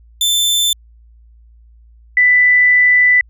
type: tone pair in turn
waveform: sawtooth / sine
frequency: 3540 / 1986.8 Hz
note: A7 / B6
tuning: +10 / +10 cents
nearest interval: minor seventh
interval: 1000 cents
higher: first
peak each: -9 / -7 dBFS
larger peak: second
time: 0.21-0.73 / 2.17-3.21 s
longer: second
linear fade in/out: 2 ms
effects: added 57 Hz sine -42 dBFS peak until 3.29 s